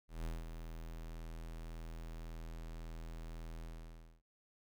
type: tone with ADSR envelope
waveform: square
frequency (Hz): 40.91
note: E1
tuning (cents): -12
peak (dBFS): -38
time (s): 0.08-4.22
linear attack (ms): 170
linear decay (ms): 190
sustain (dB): -7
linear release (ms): 590
effects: none